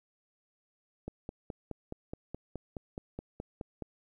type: click train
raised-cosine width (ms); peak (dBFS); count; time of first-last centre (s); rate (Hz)
2; -25; 14; 1.08-3.823; 4.74
effects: 11-bit